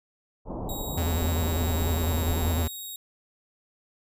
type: low-pass noise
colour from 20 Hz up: pink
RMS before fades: -33 dBFS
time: 0.45-2.67 s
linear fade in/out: 50 ms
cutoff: 980 Hz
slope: 48 dB/octave
type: tone with pitch glide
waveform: 5% pulse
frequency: 3800 to 3774 Hz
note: A#7 to A#7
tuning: +33 to +21 cents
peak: -29 dBFS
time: 0.69-2.96 s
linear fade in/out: 2 ms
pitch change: -12 cents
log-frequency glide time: 1.76-2.59 s
type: tone with vibrato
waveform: square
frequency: 82 Hz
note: E2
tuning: 9 cents flat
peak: -25 dBFS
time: 0.97-2.68 s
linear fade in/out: 10 ms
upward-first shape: square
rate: 10 Hz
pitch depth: 76 cents each way
effects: none